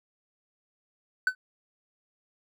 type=tone with exponential decay; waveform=triangle; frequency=1512 Hz; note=F#6; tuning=37 cents sharp; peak=-15 dBFS; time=1.27-1.35 s; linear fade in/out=2 ms; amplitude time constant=17 ms; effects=none